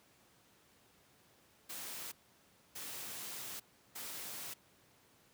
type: noise bursts at uneven times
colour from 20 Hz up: white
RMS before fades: -45 dBFS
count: 3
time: 1.69-2.12 / 2.75-3.6 / 3.95-4.54 s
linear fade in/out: 10 ms
effects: pink hiss -67 dBFS RMS until 5.33 s + high-pass 100 Hz 12 dB/octave